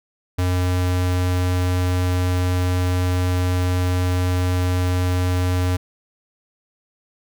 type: tone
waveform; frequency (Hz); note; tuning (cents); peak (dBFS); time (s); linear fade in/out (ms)
square; 90.4; F#2; -40; -18; 0.38-5.77; 10
effects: none